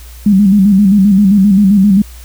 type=tone with vibrato; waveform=sine; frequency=198.8 Hz; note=G3; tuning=25 cents sharp; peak=-4 dBFS; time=0.26-2.02 s; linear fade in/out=5 ms; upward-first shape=square; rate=7.6 Hz; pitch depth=74 cents each way; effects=added 60 Hz sine -30 dBFS peak until 2.24 s + white hiss -39 dBFS RMS until 2.24 s